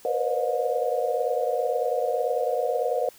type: tone cluster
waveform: sine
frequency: 475.9 / 494 / 525 / 608 / 717 Hz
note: A#4 / B4 / C5 / D#5 / F5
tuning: +36 / 0 / +6 / -40 / +45 cents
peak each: -29 dBFS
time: 0.05-3.09 s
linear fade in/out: 2 ms
effects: white hiss -52 dBFS RMS until 3.18 s